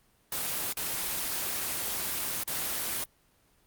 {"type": "noise with dropouts", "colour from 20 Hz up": "white", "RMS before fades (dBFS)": -32, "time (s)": [0.32, 3.04], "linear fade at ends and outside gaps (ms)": 2, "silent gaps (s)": [[0.727, 0.77], [2.435, 2.476]], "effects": ["pink hiss -66 dBFS RMS until 3.66 s", "Opus 24 kbps"]}